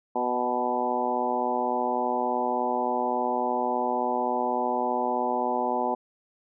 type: harmonic tone with a mistuned harmonic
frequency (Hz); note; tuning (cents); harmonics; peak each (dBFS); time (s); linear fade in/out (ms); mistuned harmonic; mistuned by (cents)
123.5; B2; 0; 2 / 3 / 4 / 5 / 6 / 7 / 8; -33 / -33 / -33 / -32 / -30 / -29 / -33; 0.15-5.95; 10; 6; +18
effects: none